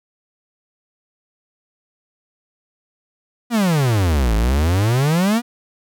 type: exponential two-way sweep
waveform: 45% pulse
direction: down then up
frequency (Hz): 246.9 to 51.91 to 246.9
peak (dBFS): -14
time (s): 3.5-5.42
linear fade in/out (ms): 50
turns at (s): 4.35
effects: none